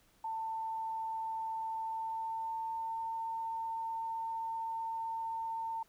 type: tone with pitch glide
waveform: sine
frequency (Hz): 893 to 903.9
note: A5 to A5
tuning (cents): +25 to +46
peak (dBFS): -35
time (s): 0.24-5.83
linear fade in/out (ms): 5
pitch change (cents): +21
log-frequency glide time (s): 1.78-3.11
effects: pink hiss -68 dBFS RMS until 5.88 s